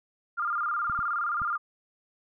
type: tone with vibrato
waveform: sine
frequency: 1300 Hz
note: E6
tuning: 24 cents flat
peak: -26 dBFS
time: 0.37-1.58 s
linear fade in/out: 20 ms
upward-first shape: square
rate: 19 Hz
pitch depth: 120 cents each way
type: clicks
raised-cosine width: 5 ms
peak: -29 dBFS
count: 3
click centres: 0.898 / 0.991 / 1.418 s
effects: none